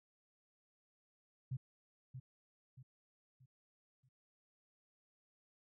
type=tone with echo; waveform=sine; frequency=129.3 Hz; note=C3; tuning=20 cents flat; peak=-37 dBFS; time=1.51-1.57 s; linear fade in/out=10 ms; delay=630 ms; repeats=4; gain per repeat=-8 dB; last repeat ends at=4.09 s; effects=none